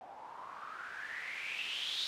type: noise with low-pass filter sweep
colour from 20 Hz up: blue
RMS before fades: -42 dBFS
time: 0.01-2.07 s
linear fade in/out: 0 ms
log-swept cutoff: 730 to 3900 Hz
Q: 6.9
effects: none